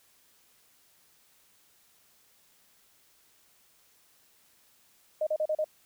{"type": "tone bursts", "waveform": "sine", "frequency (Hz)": 618, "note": "D#5", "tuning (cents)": -12, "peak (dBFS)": -25, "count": 5, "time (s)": [5.21, 5.644], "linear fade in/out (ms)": 5, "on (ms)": 58, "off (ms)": 36, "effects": ["white hiss -64 dBFS RMS until 5.85 s"]}